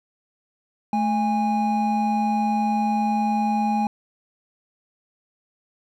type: tone pair together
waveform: triangle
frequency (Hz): 217.4 / 820.8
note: A3 / G#5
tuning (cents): -21 / -21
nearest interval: octave + major seventh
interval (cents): 2300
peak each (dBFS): -20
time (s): 0.93-3.87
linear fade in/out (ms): 2
effects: none